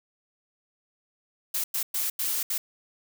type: noise bursts at uneven times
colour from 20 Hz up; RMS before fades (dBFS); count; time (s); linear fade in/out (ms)
blue; -28; 5; 1.54-1.64 / 1.74-1.83 / 1.94-2.1 / 2.19-2.43 / 2.5-2.58; 5
effects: none